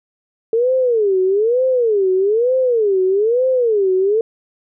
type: tone with vibrato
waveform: sine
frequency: 440 Hz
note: A4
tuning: in tune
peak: -12 dBFS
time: 0.53-4.21 s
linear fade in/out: 2 ms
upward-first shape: sine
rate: 1.1 Hz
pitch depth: 290 cents each way
effects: none